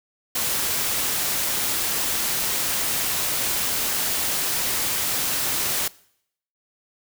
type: noise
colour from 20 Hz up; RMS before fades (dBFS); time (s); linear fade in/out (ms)
white; -24; 0.35-5.88; 5
effects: noise-tail reverb RT60 0.7 s tail -22 dB re dry